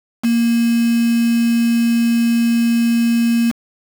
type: tone with quantisation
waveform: sine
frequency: 233.1 Hz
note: A#3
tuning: in tune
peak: -12 dBFS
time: 0.23-3.52 s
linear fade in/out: 20 ms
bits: 4
effects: none